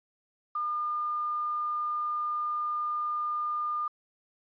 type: tone with quantisation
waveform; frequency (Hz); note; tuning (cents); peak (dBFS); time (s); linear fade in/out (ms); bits
sine; 1209; D6; +50; -28; 0.55-3.88; 5; 9
effects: resampled to 11025 Hz